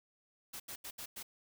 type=noise bursts at uneven times; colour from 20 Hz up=white; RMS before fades=-45 dBFS; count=5; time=0.53-0.6 / 0.68-0.76 / 0.84-0.91 / 0.98-1.06 / 1.16-1.23 s; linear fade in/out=10 ms; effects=none